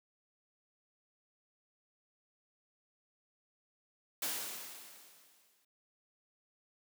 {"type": "noise with exponential decay", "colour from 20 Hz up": "white", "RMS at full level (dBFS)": -35, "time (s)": [4.22, 5.65], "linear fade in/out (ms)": 5, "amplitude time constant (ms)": 310, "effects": ["high-pass 200 Hz 12 dB/octave"]}